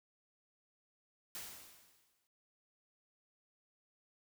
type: noise with exponential decay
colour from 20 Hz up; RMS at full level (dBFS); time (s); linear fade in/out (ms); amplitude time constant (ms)
white; -44; 1.35-2.27; 0; 200
effects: noise-tail reverb RT60 0.1 s tail -20 dB re dry